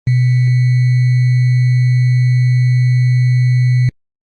sine tone with sample-and-hold, 125 Hz, B2, 21 cents sharp, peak -8 dBFS, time 0.07-3.89 s, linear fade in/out 2 ms, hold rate 2100 Hz, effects low-pass 4000 Hz 12 dB/octave + Opus 24 kbps

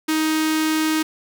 sawtooth tone with notch filter, 313.4 Hz, D#4, 13 cents sharp, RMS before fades -20 dBFS, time 0.08-1.03 s, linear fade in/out 10 ms, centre 660 Hz, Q 1, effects none

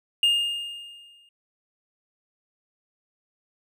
triangle tone with exponential decay, 2827 Hz, F7, 20 cents sharp, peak -14 dBFS, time 0.23-1.29 s, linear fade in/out 2 ms, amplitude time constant 230 ms, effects none

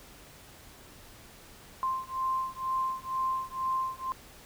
sine beating tone pair, 1046.5 / 1048.6 Hz, C6 / C6, 0 / +3 cents, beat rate 2.1 Hz, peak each -32 / -32 dBFS, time 1.83-4.12 s, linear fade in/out 0 ms, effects pink hiss -52 dBFS RMS until 4.45 s

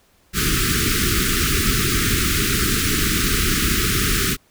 pink band-stop noise, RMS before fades -19 dBFS, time 0.33-4.37 s, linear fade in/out 50 ms, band 430 to 1200 Hz, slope 96 dB/octave, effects pink hiss -58 dBFS RMS until 4.5 s

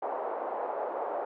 white band-pass noise, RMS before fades -34 dBFS, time 0.02-1.25 s, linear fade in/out 5 ms, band 450 to 850 Hz, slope 24 dB/octave, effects none

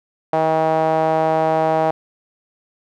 sawtooth tone with band-pass filter, 159.2 Hz, D#3, 40 cents sharp, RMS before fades -17 dBFS, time 0.33-1.91 s, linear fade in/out 2 ms, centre 720 Hz, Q 3.9, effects none

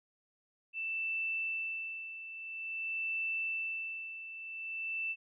sine tone with tremolo, 2658 Hz, E7, 14 cents sharp, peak -32 dBFS, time 0.73-5.16 s, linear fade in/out 50 ms, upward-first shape sine, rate 0.49 Hz, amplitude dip 70%, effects none

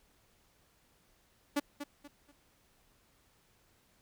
sawtooth tone with echo, 288.3 Hz, D4, 32 cents flat, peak -24 dBFS, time 1.56-1.6 s, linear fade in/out 10 ms, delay 240 ms, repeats 3, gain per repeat -10 dB, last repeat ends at 2.32 s, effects pink hiss -69 dBFS RMS until 4.01 s

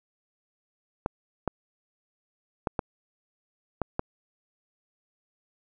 clicks, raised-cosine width 1 ms, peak -12 dBFS, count 6, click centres 1.061 / 1.477 / 2.672 / 2.792 / 3.817 / 3.994 s, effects none

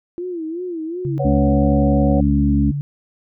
sine tone with vibrato, 339.2 Hz, E4, 50 cents sharp, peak -23 dBFS, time 0.18-1.18 s, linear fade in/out 0 ms, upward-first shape sine, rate 2.7 Hz, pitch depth 130 cents each way
sine tone with pitch glide, 138.59 to 143.31 Hz, C#3 to D3, 0 to -42 cents, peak -20 dBFS, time 1.05-2.81 s, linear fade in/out 0 ms, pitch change +58 cents, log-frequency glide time 1.64-2.01 s
sine chord, B suspended second, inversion none, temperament equal, 493.9 / 554.4 / 740 Hz, B4 / C#5 / F#5, 0 / 0 / 0 cents, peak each -27 / -21 / -26 dBFS, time 1.19-2.21 s, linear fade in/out 10 ms
harmonic tone, 70.9 Hz, C#2, 40 cents sharp, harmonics 1 / 3 / 4, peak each -18 / -18 / -18 dBFS, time 1.24-2.72 s, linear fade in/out 20 ms
effects none

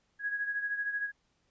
sine beating tone pair, 1657 / 1670 Hz, G#6 / G#6, -4 / +9 cents, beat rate 13 Hz, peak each -32 / -39 dBFS, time 0.19-1.12 s, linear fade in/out 50 ms, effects pink hiss -74 dBFS RMS until 1.5 s + resampled to 16000 Hz

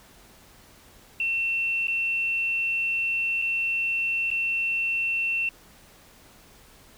sine tone with dropouts, 2700 Hz, E7, 41 cents sharp, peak -23 dBFS, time 1.2-5.49 s, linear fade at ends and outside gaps 2 ms, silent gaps 1.871-1.881 / 3.417-3.421 / 4.304-4.313 s, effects pink hiss -53 dBFS RMS until 6.97 s

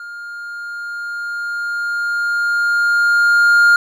triangle tone with level ramp, 1410 Hz, F6, 16 cents sharp, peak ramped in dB -27 to -5 dBFS, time 0-3.76 s, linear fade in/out 2 ms, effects none

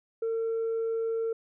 sine tone, 453.3 Hz, A#4, 48 cents flat, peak -25 dBFS, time 0.22-1.33 s, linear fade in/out 5 ms, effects tanh soft clip ceiling -25 dBFS

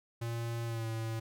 square tone with pitch glide, 116.5 to 112.6 Hz, A#2 to A2, -1 to +40 cents, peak -35 dBFS, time 0.21-1.2 s, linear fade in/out 10 ms, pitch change -59 cents, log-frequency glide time 0.65-0.86 s, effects none

